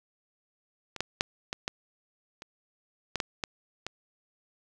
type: clicks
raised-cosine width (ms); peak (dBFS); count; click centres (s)
0.2; -21 / -11 / -7 / -15 / -13 / -25 / -13 / -11 / -13 / -17; 10; 0.963 / 1.006 / 1.209 / 1.529 / 1.679 / 2.421 / 3.157 / 3.202 / 3.438 / 3.866
effects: none